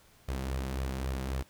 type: tone with flanger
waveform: sawtooth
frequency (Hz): 66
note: C2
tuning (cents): +16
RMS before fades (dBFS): -34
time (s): 0.28-1.43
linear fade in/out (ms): 10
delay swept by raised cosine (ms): 1.6 to 5.7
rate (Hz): 3.7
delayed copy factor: +0.5
effects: pink hiss -61 dBFS RMS until 1.49 s